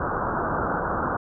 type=low-pass noise; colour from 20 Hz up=white; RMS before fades=-26 dBFS; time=0-1.17 s; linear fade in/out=5 ms; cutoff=1500 Hz; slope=96 dB/octave; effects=none